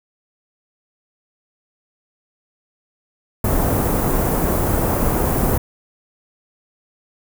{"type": "band-stop noise", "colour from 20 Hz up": "pink", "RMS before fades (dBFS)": -18, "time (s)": [3.44, 5.58], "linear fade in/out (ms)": 5, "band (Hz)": [940, 15000], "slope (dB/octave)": 12, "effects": []}